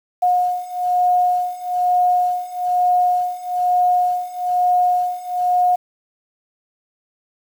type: beating tone pair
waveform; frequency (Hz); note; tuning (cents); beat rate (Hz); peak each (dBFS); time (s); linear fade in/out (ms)
sine; 720 / 721.1; F#5 / F#5; -47 / -45; 1.1; -19 / -17; 0.22-5.76; 10
effects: 7-bit